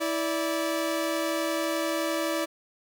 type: tone pair together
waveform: sawtooth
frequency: 326.3 / 581 Hz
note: E4 / D5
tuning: -18 / -19 cents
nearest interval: minor seventh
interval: 999 cents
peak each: -25 dBFS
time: 0-2.46 s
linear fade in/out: 20 ms
effects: none